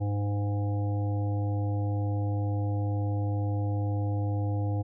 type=harmonic tone; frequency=102.1 Hz; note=G#2; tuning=29 cents flat; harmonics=1 / 3 / 5 / 7 / 8; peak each=-26 / -36 / -40 / -43 / -44 dBFS; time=0-4.83 s; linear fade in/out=20 ms; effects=none